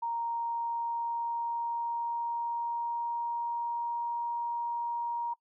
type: tone with pitch glide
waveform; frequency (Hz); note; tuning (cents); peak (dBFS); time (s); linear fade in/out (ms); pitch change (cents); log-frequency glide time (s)
sine; 932.3 to 943.1; A#5 to A#5; 0 to +20; -30; 0.02-5.34; 10; +20; 0.14-4.23
effects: noise-tail reverb RT60 0.1 s tail -23 dB re dry